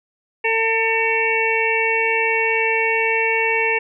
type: harmonic tone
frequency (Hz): 450.2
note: A4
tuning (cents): +40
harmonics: 1 / 2 / 4 / 5 / 6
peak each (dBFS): -22 / -24 / -24 / -21 / -22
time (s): 0.44-3.79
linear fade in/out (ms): 10
effects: none